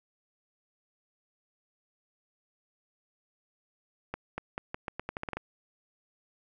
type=accelerating click train; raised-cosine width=0.5 ms; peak=-19 dBFS; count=12; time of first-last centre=4.14-5.37 s; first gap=240 ms; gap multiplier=0.83; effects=none